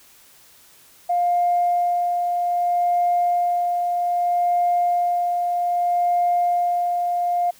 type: tone with tremolo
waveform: sine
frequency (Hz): 704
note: F5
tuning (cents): +14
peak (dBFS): -15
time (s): 1.09-7.51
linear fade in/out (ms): 10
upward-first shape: sine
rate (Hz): 0.63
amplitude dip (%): 35
effects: tanh soft clip ceiling -11 dBFS + white hiss -51 dBFS RMS until 7.59 s